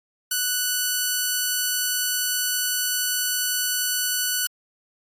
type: tone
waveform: 5% pulse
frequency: 1485 Hz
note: F#6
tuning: 6 cents sharp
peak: -10 dBFS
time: 0.31-4.47 s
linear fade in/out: 5 ms
effects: AAC 48 kbps